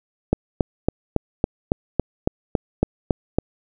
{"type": "click train", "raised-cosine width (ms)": 2, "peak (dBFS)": -3, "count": 12, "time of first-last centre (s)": [0.33, 3.386], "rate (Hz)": 3.6, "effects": []}